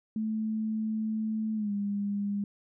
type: tone with pitch glide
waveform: sine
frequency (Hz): 218.3 to 202.5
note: A3 to G#3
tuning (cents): -13 to -43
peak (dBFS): -28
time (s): 0.16-2.44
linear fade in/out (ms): 2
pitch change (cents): -130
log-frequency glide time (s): 1.55-1.72
effects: none